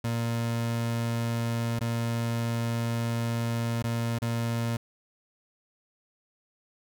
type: tone with dropouts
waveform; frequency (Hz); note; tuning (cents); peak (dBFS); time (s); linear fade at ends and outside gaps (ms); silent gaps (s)
30% pulse; 116.54; A#2; 0; -24; 0.04-4.77; 5; 1.792-1.809 / 3.825-3.84 / 4.187-4.219
effects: none